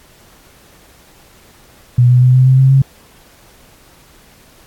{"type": "tone with pitch steps", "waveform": "sine", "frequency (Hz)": [122.6, 124.6, 126.63, 128.7, 130.79, 132.93, 135.09], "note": ["B2", "B2", "B2", "C3", "C3", "C3", "C#3"], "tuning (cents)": [-12, 16, 44, -28, 0, 28, -44], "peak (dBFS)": -5, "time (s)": [1.98, 2.82], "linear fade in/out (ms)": 5, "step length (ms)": 120, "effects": ["pink hiss -46 dBFS RMS until 4.66 s", "AAC 64 kbps"]}